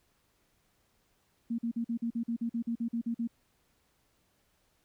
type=tone bursts; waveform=sine; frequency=232.5 Hz; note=A#3; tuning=4 cents flat; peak=-29 dBFS; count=14; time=1.5-3.275 s; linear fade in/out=10 ms; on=85 ms; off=45 ms; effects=pink hiss -72 dBFS RMS until 4.84 s